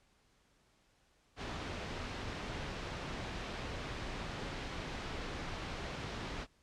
pink low-pass noise, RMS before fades -42 dBFS, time 1.36-6.47 s, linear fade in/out 50 ms, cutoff 4100 Hz, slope 12 dB/octave, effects pink hiss -71 dBFS RMS until 6.62 s + low-pass 8000 Hz 12 dB/octave

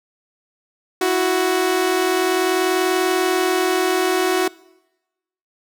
sawtooth tone pair together, 329.6 / 370 Hz, E4 / F#4, 0 / 0 cents, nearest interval major second, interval 200 cents, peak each -19 / -13 dBFS, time 1.01-4.48 s, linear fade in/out 5 ms, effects noise-tail reverb RT60 1.0 s tail -23 dB re dry

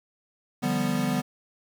square chord, G dominant seventh, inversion second, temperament equal with one note detuned, 148.45 / 174.61 / 196 / 246.9 Hz, D3 / F3 / G3 / B3, +19 / 0 / 0 / 0 cents, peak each -32 / -33 / -30 / -28 dBFS, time 0.62-1.22 s, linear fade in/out 20 ms, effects 9-bit

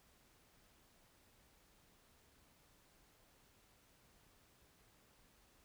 silence, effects pink hiss -70 dBFS RMS until 5.64 s

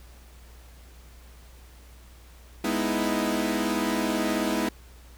sawtooth chord, E major seventh, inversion first, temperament equal, 207.7 / 246.9 / 311.1 / 329.6 Hz, G#3 / B3 / D#4 / E4, 0 / 0 / 0 / 0 cents, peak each -26 dBFS, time 2.64-4.69 s, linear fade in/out 5 ms, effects added 60 Hz sine -47 dBFS peak until 5.17 s + pink hiss -55 dBFS RMS until 5.17 s

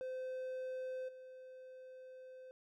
triangle tone with level steps, 515 Hz, C5, 28 cents flat, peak -38 / -49 dBFS, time 0.01-2.51 s, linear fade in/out 0 ms, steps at 1.08 s, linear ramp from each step 10 ms, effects none

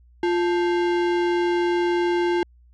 sine tone with sample-and-hold, 349.2 Hz, F4, in tune, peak -18 dBFS, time 0.23-2.43 s, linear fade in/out 2 ms, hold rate 1225 Hz, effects added 60 Hz sine -50 dBFS peak until 2.73 s + low-pass 3000 Hz 12 dB/octave

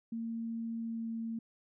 sine tone with pitch glide, 228.6 to 227.2 Hz, A#3 to A#3, -34 to -44 cents, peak -35 dBFS, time 0.12-1.39 s, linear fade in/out 5 ms, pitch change -10 cents, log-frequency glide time 0.8-1.08 s, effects none

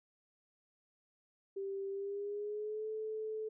sine tone with pitch glide, 392 to 435 Hz, G4 to A4, 0 to -20 cents, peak -37 dBFS, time 1.56-3.49 s, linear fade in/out 10 ms, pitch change +180 cents, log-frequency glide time 1.9-2.88 s, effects none

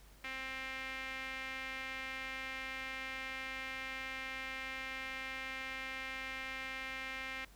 sawtooth tone with band-pass filter, 263.7 Hz, C4, 14 cents sharp, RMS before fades -43 dBFS, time 0.24-7.45 s, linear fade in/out 5 ms, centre 2200 Hz, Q 3, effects added 49 Hz sine -58 dBFS peak until 7.55 s + pink hiss -63 dBFS RMS until 7.55 s

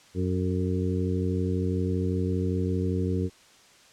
harmonic tone with a mistuned harmonic, 92.5 Hz, F#2, in tune, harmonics 1 / 2 / 3 / 4 / 5, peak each -27 / -30 / -32 / -33 / -34 dBFS, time 0.14-3.3 s, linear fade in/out 50 ms, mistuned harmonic 5, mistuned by -27 cents, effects white hiss -55 dBFS RMS until 3.92 s + low-pass 7000 Hz 12 dB/octave

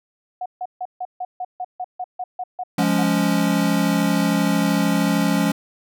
sine tone bursts, 730 Hz, F#5, 24 cents flat, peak -24 dBFS, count 14, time 0.41-3.032 s, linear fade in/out 5 ms, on 48 ms, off 150 ms
square chord, Db major, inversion first, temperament equal, 174.61 / 207.7 / 277.2 Hz, F3 / Ab3 / Db4, 0 / 0 / 0 cents, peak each -22 dBFS, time 2.78-5.52 s, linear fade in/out 5 ms
effects none

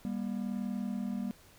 triangle tone pair together, 198.5 / 239.2 Hz, G3 / A#3, +22 / +45 cents, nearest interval minor third, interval 323 cents, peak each -33 / -34 dBFS, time 0.05-1.31 s, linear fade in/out 0 ms, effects pink hiss -59 dBFS RMS until 1.58 s

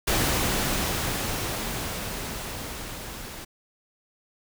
pink noise with level ramp, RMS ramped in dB -23 to -39 dBFS, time 0.07-3.45 s, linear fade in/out 10 ms, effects none

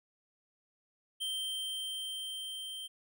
square tone with level ramp, 3136 Hz, G7, in tune, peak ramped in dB -34 to -41 dBFS, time 1.2-2.88 s, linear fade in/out 20 ms, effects none

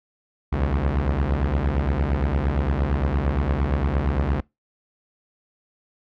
sawtooth beating tone pair, 65.41 / 74.11 Hz, C2 / D2, 0 / +16 cents, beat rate 8.7 Hz, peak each -19 dBFS, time 0.52-4.41 s, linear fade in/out 10 ms, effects noise-tail reverb RT60 0.2 s tail -24 dB re dry + low-pass 2000 Hz 12 dB/octave

